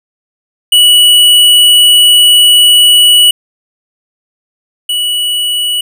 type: tone pair in turn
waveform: square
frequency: 2941 / 2941 Hz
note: F#7 / F#7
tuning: -11 / -11 cents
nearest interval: unison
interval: 0 cents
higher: neither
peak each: -3 / -11 dBFS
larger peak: first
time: 0.72-3.31 / 4.89-5.81 s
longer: first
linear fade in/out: 5 ms
effects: none